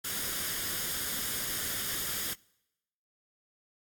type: noise with comb filter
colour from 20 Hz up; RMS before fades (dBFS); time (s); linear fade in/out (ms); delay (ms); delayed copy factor
white; -34; 0.04-2.34; 10; 0.59; +0.55
effects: noise-tail reverb RT60 0.9 s tail -25 dB re dry + AAC 64 kbps